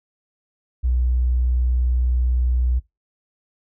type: tone with tanh clipping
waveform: triangle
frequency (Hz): 61.74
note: B1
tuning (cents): 0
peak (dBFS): -16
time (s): 0.83-2.8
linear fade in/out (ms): 20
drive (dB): 3
effects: noise-tail reverb RT60 0.2 s tail -21 dB re dry